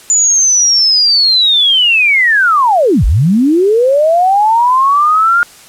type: linear two-way sweep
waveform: sine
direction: down then up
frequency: 7040 to 41.2 to 1425 Hz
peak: -6 dBFS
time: 0.1-5.43 s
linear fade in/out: 0 ms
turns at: 3.05 s
effects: white hiss -38 dBFS RMS until 5.68 s + low-pass 11000 Hz 12 dB/octave